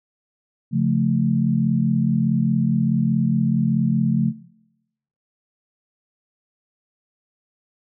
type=chord; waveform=sine; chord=Db augmented; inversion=none; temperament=equal with one note detuned; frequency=138.59 / 175.22 / 220 Hz; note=Db3 / F3 / A3; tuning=0 / +6 / 0 cents; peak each=-21 dBFS; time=0.71-4.33 s; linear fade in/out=50 ms; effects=noise-tail reverb RT60 0.9 s tail -21 dB re dry